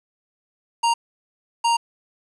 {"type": "tone bursts at uneven times", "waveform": "square", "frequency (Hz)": 932.3, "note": "A#5", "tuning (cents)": 0, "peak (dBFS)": -17, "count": 2, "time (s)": [[0.83, 0.94], [1.64, 1.77]], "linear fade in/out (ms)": 10, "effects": ["resampled to 24000 Hz", "8-bit"]}